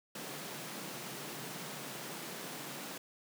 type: high-pass noise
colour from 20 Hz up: pink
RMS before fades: -44 dBFS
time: 0.15-2.98 s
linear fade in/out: 5 ms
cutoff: 130 Hz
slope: 96 dB/octave
effects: none